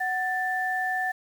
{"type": "tone pair together", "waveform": "sine", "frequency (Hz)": [744, 1768], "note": ["F#5", "A6"], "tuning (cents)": [9, 8], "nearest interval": "octave + minor third", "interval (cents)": 1499, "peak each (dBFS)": [-28, -27], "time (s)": [0, 1.12], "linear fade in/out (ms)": 10, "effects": ["8-bit"]}